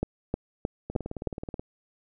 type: two click trains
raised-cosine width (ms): 2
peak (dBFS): -21 / -13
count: 14 / 5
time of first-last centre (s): 0.9-1.595 / 0.03-1.272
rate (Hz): 18.7 / 3.22
effects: none